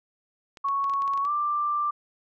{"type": "clicks", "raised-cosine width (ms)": 0.2, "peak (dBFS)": -27, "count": 10, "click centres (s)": [0.572, 0.686, 0.842, 0.897, 0.937, 1.021, 1.078, 1.136, 1.176, 1.251]}
{"type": "tone with pitch glide", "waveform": "sine", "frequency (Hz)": [1108.7, 1181.4], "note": ["C#6", "D6"], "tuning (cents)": [0, 10], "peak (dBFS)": -23, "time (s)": [0.64, 1.91], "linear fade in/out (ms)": 10, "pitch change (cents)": 110, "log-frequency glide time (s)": [1.22, 1.3]}
{"effects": []}